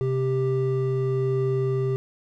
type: tone pair together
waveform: triangle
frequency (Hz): 130.81 / 393.5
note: C3 / G4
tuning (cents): 0 / +7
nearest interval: octave + perfect fifth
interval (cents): 1907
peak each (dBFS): -22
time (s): 0.01-1.96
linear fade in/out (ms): 0
effects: none